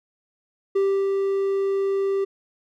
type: tone with ADSR envelope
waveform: triangle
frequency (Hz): 392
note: G4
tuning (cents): 0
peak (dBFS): -15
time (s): 0.75-2.25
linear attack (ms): 11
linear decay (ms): 300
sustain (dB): -3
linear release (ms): 13
effects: none